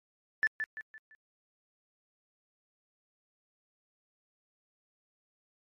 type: tone with echo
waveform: sine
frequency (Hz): 1753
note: A6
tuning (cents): -7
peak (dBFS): -22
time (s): 0.43-0.47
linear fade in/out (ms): 0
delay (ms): 170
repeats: 4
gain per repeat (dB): -8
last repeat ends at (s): 1.15
effects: tanh soft clip ceiling -20 dBFS + MP3 64 kbps